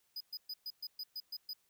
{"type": "tone bursts", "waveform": "square", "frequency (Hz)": 4978, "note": "D#8", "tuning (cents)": 0, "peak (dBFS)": -40, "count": 9, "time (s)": [0.16, 1.534], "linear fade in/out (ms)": 5, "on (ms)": 46, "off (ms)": 120, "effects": ["white hiss -75 dBFS RMS until 1.69 s"]}